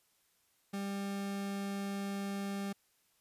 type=tone; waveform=40% pulse; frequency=198.5 Hz; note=G3; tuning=22 cents sharp; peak=-35 dBFS; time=0.73-2.73 s; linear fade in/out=10 ms; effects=white hiss -73 dBFS RMS until 3.2 s + resampled to 32000 Hz

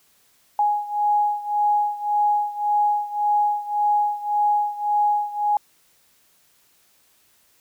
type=beating tone pair; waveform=sine; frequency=830.6 / 832.4 Hz; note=G#5 / G#5; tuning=0 / +4 cents; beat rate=1.8 Hz; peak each=-20 / -23 dBFS; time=0.59-5.57 s; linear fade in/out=2 ms; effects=white hiss -60 dBFS RMS until 7.6 s

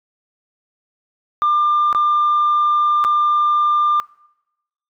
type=tone with dropouts; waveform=sine; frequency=1196 Hz; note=D6; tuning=31 cents sharp; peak=-11 dBFS; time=1.42-4 s; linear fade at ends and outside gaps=0 ms; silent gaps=1.928-1.948 / 3.041-3.048 s; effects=noise-tail reverb RT60 0.9 s tail -24 dB re dry + tanh soft clip ceiling -10 dBFS

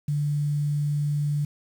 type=tone with quantisation; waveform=sine; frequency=146.7 Hz; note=D3; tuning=2 cents flat; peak=-22 dBFS; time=0.08-1.45 s; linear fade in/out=5 ms; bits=8; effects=none

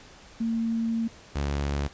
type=tone pair in turn; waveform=sine / sawtooth; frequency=227.8 / 71.07 Hz; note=A#3 / C#2; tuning=-40 / +44 cents; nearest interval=octave + minor sixth; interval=2016 cents; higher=first; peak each=-24 / -22 dBFS; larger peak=second; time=0.4-1.08 / 1.35-1.88 s; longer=first; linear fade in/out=10 ms; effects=pink hiss -50 dBFS RMS until 1.93 s + resampled to 16000 Hz

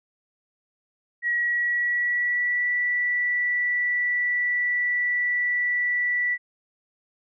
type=tone with pitch glide; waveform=sine; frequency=1913 to 1960 Hz; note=A#6 to B6; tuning=+44 to -14 cents; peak=-21 dBFS; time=1.22-6.38 s; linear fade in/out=50 ms; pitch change=+42 cents; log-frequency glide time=1.33-2.69 s; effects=none

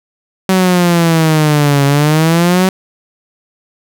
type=exponential two-way sweep; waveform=sawtooth; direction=down then up; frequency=190 to 139 to 190 Hz; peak=-4 dBFS; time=0.49-2.69 s; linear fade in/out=2 ms; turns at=1.85 s; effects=none

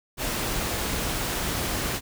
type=noise; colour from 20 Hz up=pink; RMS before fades=-28 dBFS; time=0.17-2.01 s; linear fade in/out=50 ms; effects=none

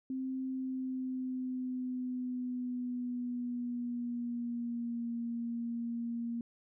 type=tone with pitch glide; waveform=sine; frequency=261.6 to 234.4 Hz; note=C4 to A#3; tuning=0 to +10 cents; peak=-34 dBFS; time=0.1-6.41 s; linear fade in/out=2 ms; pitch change=-190 cents; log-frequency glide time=0.48-5.11 s; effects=none

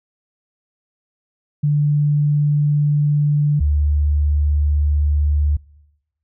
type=tone pair in turn; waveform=sine; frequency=147.1 / 73.69 Hz; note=D3 / D2; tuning=+3 / +6 cents; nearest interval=octave; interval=1197 cents; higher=first; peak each=-13 dBFS; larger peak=neither; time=1.63-3.6 / 3.6-5.57 s; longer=neither; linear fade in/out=10 ms; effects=noise-tail reverb RT60 1.0 s tail -25 dB re dry

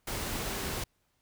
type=tone in noise; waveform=sine; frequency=392 Hz; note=G4; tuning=in tune; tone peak=-45 dBFS; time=0.47-0.81 s; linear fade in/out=5 ms; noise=pink; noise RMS=-35 dBFS; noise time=0.07-0.84 s; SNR=-13 dB; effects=pink hiss -74 dBFS RMS until 1.21 s

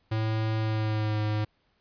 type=tone with pitch glide; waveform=square; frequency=110 to 106.56 Hz; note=A2 to G#2; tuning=0 to +45 cents; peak=-26 dBFS; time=0.11-1.45 s; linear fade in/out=10 ms; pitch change=-55 cents; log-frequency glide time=0.58-1.2 s; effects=pink hiss -70 dBFS RMS until 1.8 s + resampled to 11025 Hz

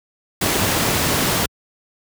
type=noise; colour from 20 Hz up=pink; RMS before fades=-18 dBFS; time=0.41-1.46 s; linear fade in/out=5 ms; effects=high-pass 80 Hz 12 dB/octave

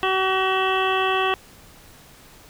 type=harmonic tone with a mistuned harmonic; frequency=379.1 Hz; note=F#4; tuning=42 cents sharp; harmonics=1 / 2 / 3 / 4 / 5 / 7 / 8 / 9; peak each=-24 / -25 / -24 / -31 / -30 / -27 / -33 / -32 dBFS; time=0.03-1.34 s; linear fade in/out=0 ms; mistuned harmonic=9; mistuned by=-44 cents; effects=pink hiss -48 dBFS RMS until 2.49 s

